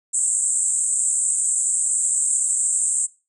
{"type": "band-pass noise", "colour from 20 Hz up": "white", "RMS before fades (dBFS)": -21, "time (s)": [0.13, 3.07], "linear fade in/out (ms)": 20, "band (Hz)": [7500, 8600], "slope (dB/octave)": 96, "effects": ["noise-tail reverb RT60 0.3 s tail -20 dB re dry"]}